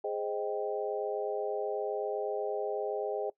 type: chord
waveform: sine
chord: Ab major seventh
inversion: none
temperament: equal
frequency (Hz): 415.3 / 523.3 / 622.3 / 784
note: Ab4 / C5 / Eb5 / G5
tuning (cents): 0 / 0 / 0 / 0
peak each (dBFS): -34 / -38 / -37 / -39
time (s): 0.04-3.3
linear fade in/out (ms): 5
effects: noise-tail reverb RT60 0.1 s tail -21 dB re dry